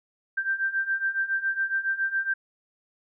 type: beating tone pair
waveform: sine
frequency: 1568 / 1575.2 Hz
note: G6 / G6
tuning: 0 / +8 cents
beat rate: 7.2 Hz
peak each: -29 / -26 dBFS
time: 0.37-2.34 s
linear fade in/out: 10 ms
effects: none